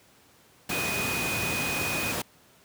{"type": "tone in noise", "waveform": "sine", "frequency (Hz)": 2489, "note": "D#7", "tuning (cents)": 0, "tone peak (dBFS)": -30, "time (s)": [0.71, 2.12], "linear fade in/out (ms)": 5, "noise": "pink", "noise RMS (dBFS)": -30, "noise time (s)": [0.69, 2.22], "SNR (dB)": -3, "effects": ["pink hiss -58 dBFS RMS until 2.64 s", "high-pass 100 Hz 12 dB/octave"]}